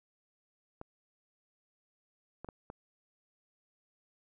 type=clicks; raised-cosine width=1 ms; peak=-29 dBFS; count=4; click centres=0.814 / 2.446 / 2.488 / 2.701 s; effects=none